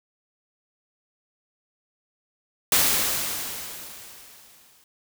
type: noise with exponential decay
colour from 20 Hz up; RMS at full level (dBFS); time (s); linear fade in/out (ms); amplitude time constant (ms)
white; -18; 2.72-4.84; 2; 460
effects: none